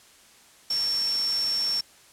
sine tone in noise, 5450 Hz, F8, 43 cents flat, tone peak -23 dBFS, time 0.7-1.81 s, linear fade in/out 5 ms, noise white, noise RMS -37 dBFS, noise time 0.7-1.81 s, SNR +11 dB, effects white hiss -54 dBFS RMS until 2.12 s + low-pass 10000 Hz 12 dB/octave

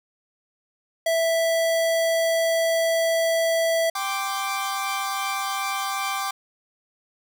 square tone, 659 Hz, E5, 1 cent flat, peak -20 dBFS, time 1.06-3.9 s, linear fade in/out 5 ms
sawtooth chord, G suspended fourth, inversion none, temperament equal, 784 / 1046.5 / 1174.7 Hz, G5 / C6 / D6, 0 / 0 / 0 cents, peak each -25 / -30 / -24 dBFS, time 3.95-6.31 s, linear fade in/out 5 ms
effects none

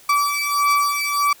35% pulse beating tone pair, 1154 / 1155.6 Hz, D6 / D6, -31 / -28 cents, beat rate 1.6 Hz, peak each -18 dBFS, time 0.09-1.33 s, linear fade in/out 5 ms, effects white hiss -48 dBFS RMS until 1.4 s

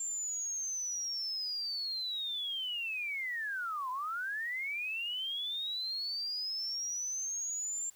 sine linear two-way sweep, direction down then up, 7360 to 987.8 to 7360 Hz, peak -34 dBFS, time 0-7.9 s, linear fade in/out 5 ms, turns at 3.9 s, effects white hiss -63 dBFS RMS until 7.95 s

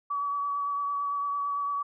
sine tone with vibrato, 1140 Hz, C#6, 48 cents sharp, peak -27 dBFS, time 0.1-1.83 s, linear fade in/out 10 ms, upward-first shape triangle, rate 8.9 Hz, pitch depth 20 cents each way, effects none

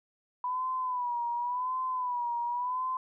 sine tone with vibrato, 987.8 Hz, B5, in tune, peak -29 dBFS, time 0.44-2.97 s, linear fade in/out 2 ms, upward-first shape sine, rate 0.91 Hz, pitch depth 72 cents each way, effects none

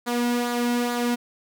sawtooth tone with flanger, 241.2 Hz, B3, 41 cents flat, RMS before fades -24 dBFS, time 0.06-1.16 s, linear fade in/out 20 ms, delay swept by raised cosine 0.35 to 1.75 ms, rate 2.3 Hz, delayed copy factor -0.5, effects none

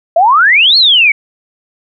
sine exponential two-way sweep, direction up then down, 641 to 4391 to 2191 Hz, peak -4 dBFS, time 0.16-1.12 s, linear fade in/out 5 ms, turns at 0.77 s, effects none

